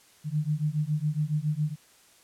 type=beating tone pair; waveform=sine; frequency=147.9 / 155.1 Hz; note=D3 / D#3; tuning=+13 / -5 cents; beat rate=7.2 Hz; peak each=-28 dBFS; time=0.24-1.76 s; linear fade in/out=50 ms; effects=white hiss -58 dBFS RMS until 2.23 s + low-pass 11000 Hz 12 dB/octave